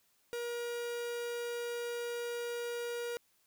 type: tone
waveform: 45% pulse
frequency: 476.1 Hz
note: A#4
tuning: 37 cents sharp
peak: -36 dBFS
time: 0.33-3.17 s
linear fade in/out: 0 ms
effects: white hiss -72 dBFS RMS until 3.46 s

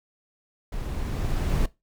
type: noise with level ramp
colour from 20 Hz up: brown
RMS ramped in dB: -32 to -22 dBFS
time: 0.72-1.66 s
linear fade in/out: 5 ms
effects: noise-tail reverb RT60 0.2 s tail -19 dB re dry

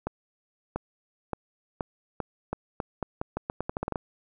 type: accelerating click train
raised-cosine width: 1 ms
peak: -15 dBFS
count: 18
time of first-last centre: 0.07-3.958 s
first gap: 690 ms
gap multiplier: 0.83
effects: none

